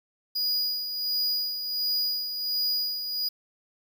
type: tone with tremolo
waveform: square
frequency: 4906 Hz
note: D#8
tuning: 25 cents flat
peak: -24 dBFS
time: 0.35-3.29 s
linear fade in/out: 10 ms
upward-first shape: sine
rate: 1.4 Hz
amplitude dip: 55%
effects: 9-bit